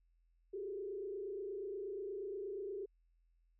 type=tone with frequency modulation; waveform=sine; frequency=397 Hz; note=G4; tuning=22 cents sharp; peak=-40 dBFS; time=0.53-2.86 s; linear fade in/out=10 ms; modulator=28.4 Hz; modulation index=1.1; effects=added 42 Hz sine -70 dBFS peak until 3.59 s